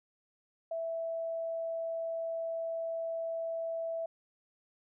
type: tone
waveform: sine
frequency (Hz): 659.3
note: E5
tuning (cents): 0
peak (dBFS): -33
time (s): 0.71-4.06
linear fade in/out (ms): 5
effects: none